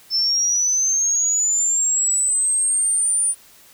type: linear sweep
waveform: sine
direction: up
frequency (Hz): 5274 to 9397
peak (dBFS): -16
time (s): 0.1-3.35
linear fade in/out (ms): 50
effects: white hiss -49 dBFS RMS until 3.73 s

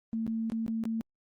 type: tone with dropouts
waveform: sine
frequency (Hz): 224.8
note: A3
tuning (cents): +37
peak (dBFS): -29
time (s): 0.13-1.01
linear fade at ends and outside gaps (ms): 0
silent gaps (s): 0.266-0.277 / 0.5-0.52 / 0.664-0.68 / 0.838-0.854
effects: Opus 24 kbps

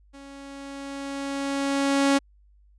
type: tone with level ramp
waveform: sawtooth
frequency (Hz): 277.2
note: C#4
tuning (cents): 0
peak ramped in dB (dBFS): -39 to -13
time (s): 0.13-2.19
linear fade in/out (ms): 20
effects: added 50 Hz sine -54 dBFS peak until 2.78 s + resampled to 22050 Hz

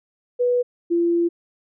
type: tone pair in turn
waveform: sine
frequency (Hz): 490.6 / 341.7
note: B4 / F4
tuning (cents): -12 / -38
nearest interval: tritone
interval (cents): 626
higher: first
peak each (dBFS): -16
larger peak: neither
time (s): 0.39-0.63 / 0.9-1.29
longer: second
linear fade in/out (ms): 20
effects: none

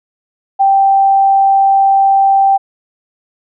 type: tone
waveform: sine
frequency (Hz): 783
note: G5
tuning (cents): -2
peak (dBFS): -6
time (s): 0.59-2.58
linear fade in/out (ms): 20
effects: none

